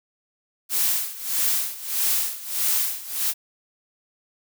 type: noise with tremolo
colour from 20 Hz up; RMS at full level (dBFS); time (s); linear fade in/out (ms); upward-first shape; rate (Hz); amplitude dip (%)
blue; -21; 0.69-3.34; 50; sine; 1.6; 85
effects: none